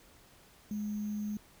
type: tone with sample-and-hold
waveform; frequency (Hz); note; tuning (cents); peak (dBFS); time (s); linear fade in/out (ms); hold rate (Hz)
sine; 209.2; G#3; +13; -33; 0.71-1.37; 2; 6300
effects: pink hiss -60 dBFS RMS until 1.6 s